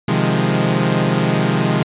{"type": "chord", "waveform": "sawtooth", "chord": "F minor seventh", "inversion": "second", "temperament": "equal with one note detuned", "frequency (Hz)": [130.81, 155.56, 174.61, 206.5], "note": ["C3", "Eb3", "F3", "Ab3"], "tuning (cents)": [0, 0, 0, -10], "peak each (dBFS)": -16, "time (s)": [0.08, 1.83], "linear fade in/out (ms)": 5, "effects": ["resampled to 8000 Hz"]}